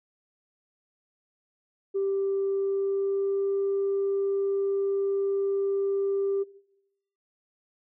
sine tone with pitch glide, 392 to 394.7 Hz, G4 to G4, 0 to +12 cents, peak -23 dBFS, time 1.94-6.44 s, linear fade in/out 20 ms, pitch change +12 cents, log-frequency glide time 2.47-3.51 s, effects noise-tail reverb RT60 0.8 s tail -20 dB re dry + tanh soft clip ceiling -20 dBFS

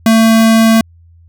square tone, 224.3 Hz, A3, 34 cents sharp, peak -6 dBFS, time 0.06-0.81 s, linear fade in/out 2 ms, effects added 84 Hz sine -40 dBFS peak until 1.28 s

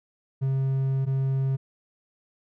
triangle tone pair in turn, 134.2 / 134.2 Hz, C3 / C3, +44 / +44 cents, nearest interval unison, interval 0 cents, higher neither, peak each -20 dBFS, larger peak neither, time 0.41-1.06 / 1.06-1.57 s, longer first, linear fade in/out 20 ms, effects none

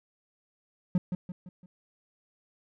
triangle tone with echo, 180 Hz, F#3, 47 cents flat, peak -19 dBFS, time 0.95-0.98 s, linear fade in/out 2 ms, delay 170 ms, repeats 4, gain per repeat -7 dB, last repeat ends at 1.66 s, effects none

